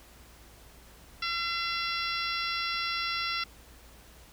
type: harmonic tone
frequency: 680 Hz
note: F5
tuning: 46 cents flat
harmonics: 2 / 3 / 4 / 5 / 6 / 7 / 8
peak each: -34 / -36 / -37 / -38 / -39 / -39 / -40 dBFS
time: 1.22-3.44 s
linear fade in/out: 5 ms
effects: added 58 Hz sine -55 dBFS peak until 4.32 s + pink hiss -55 dBFS RMS until 4.32 s